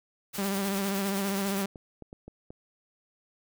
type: noise with tremolo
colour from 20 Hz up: white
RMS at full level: -37 dBFS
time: 0.33-1.65 s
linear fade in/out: 20 ms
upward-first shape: sine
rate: 9.7 Hz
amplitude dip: 45%
type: tone with vibrato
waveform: sawtooth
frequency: 197 Hz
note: G3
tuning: 9 cents sharp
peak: -24 dBFS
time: 0.38-1.66 s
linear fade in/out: 5 ms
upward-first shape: sine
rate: 15 Hz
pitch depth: 39 cents each way
type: clicks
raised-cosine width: 2 ms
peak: -30 dBFS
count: 5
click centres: 1.758 / 2.023 / 2.129 / 2.28 / 2.505 s
effects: none